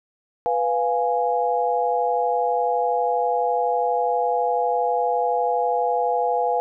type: chord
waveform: sine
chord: F diminished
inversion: second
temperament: equal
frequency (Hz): 493.9 / 698.5 / 830.6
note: Cb5 / F5 / Ab5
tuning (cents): 0 / 0 / 0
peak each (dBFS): -23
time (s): 0.46-6.6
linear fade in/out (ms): 0
effects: none